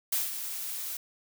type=noise with ADSR envelope; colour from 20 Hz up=blue; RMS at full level=-27 dBFS; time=0.12-0.97 s; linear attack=8 ms; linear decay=170 ms; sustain=-9 dB; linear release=3 ms; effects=none